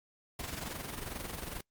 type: noise with amplitude modulation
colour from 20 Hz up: pink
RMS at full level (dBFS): -38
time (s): 0.39-1.61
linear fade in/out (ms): 5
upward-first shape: sine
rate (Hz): 22.3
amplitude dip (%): 60
effects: noise-tail reverb RT60 0.1 s tail -24 dB re dry + Opus 48 kbps